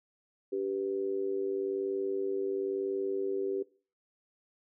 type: tone with amplitude modulation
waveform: sine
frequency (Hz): 390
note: G4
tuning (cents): -9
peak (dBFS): -26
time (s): 0.52-3.63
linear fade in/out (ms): 10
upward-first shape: sine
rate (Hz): 101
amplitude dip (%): 80
effects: noise-tail reverb RT60 0.4 s tail -21 dB re dry